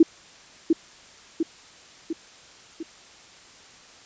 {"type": "tone with echo", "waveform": "sine", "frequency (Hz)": 326.6, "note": "E4", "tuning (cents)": -16, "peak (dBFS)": -9, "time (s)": [0, 0.03], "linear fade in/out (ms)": 5, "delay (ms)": 700, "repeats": 4, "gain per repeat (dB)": -5, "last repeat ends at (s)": 2.83, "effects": ["white hiss -49 dBFS RMS until 4.05 s", "resampled to 16000 Hz"]}